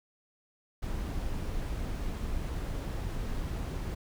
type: noise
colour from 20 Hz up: brown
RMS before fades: -34 dBFS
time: 0.82-3.95 s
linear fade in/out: 10 ms
effects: none